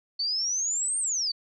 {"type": "exponential two-way sweep", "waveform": "sine", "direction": "up then down", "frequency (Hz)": [4454, 8860, 4454], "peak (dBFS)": -25, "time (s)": [0.19, 1.32], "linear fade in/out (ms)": 10, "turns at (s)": 0.99, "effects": []}